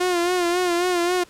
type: tone with vibrato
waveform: sawtooth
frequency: 353.8 Hz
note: F4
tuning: 23 cents sharp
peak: -15 dBFS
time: 0-1.24 s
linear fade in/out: 10 ms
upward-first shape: sine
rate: 3.7 Hz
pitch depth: 56 cents each way
effects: pink hiss -50 dBFS RMS until 1.29 s + low-pass 11000 Hz 12 dB/octave